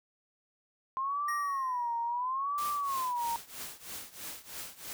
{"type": "tone with vibrato", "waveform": "sine", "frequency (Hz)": 1046.5, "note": "C6", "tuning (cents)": 0, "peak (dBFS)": -30, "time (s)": [0.97, 3.36], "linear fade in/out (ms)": 0, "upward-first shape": "sine", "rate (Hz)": 0.74, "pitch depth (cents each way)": 200}
{"type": "tone with exponential decay", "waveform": "square", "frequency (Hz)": 1872, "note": "A#6", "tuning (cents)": 7, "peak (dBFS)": -35, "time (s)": [1.28, 2.11], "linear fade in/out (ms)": 5, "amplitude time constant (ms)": 180}
{"type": "noise with tremolo", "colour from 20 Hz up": "white", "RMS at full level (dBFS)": -40, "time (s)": [2.58, 4.93], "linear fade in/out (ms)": 0, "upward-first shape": "triangle", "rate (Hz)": 3.1, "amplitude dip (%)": 90}
{"effects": []}